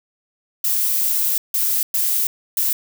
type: noise bursts at uneven times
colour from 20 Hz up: violet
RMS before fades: -19 dBFS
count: 4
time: 0.64-1.38 / 1.54-1.83 / 1.94-2.27 / 2.57-2.73 s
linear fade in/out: 2 ms
effects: none